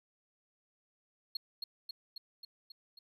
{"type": "tone with echo", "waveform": "triangle", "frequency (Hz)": 4276, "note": "C8", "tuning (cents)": 37, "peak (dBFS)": -32, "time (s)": [1.35, 1.37], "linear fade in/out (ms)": 5, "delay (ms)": 270, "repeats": 6, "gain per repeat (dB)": -3, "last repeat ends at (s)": 2.99, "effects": []}